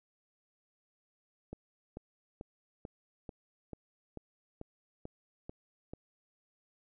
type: click train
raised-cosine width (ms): 2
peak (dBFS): -29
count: 11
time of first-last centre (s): 1.53-5.935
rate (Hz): 2.27
effects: none